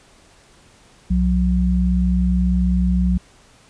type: tone pair together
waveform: sine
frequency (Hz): 63.4 / 181.77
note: B1 / F#3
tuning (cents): +46 / -30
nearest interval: octave + tritone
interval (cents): 1824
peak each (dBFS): -17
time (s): 1.1-3.18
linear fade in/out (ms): 10
effects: pink hiss -51 dBFS RMS until 3.69 s + resampled to 22050 Hz